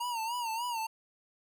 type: tone with vibrato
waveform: square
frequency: 932.3 Hz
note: A#5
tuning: in tune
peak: -33 dBFS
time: 0-0.87 s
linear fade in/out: 10 ms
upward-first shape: sine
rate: 3.4 Hz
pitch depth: 95 cents each way
effects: none